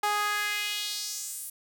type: tone with high-pass filter sweep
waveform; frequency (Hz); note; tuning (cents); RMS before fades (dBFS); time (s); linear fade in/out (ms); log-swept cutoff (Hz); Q
sawtooth; 415.3; G#4; 0; -31; 0.03-1.5; 5; 860 to 11000; 2.2
effects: none